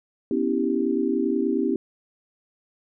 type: chord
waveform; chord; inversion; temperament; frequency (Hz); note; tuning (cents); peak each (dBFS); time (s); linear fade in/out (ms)
sine; C# half-diminished seventh; third; equal with one note detuned; 246.9 / 277.2 / 325.5 / 392; B3 / C#4 / E4 / G4; 0 / 0 / -22 / 0; -26; 0.31-1.76; 2
effects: none